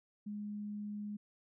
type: tone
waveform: sine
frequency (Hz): 207.7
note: G#3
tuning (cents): 0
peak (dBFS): -39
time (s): 0.26-1.17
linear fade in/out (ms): 10
effects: none